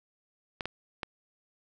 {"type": "clicks", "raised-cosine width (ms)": 0.3, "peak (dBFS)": -17, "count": 3, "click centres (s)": [0.608, 0.656, 1.032], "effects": []}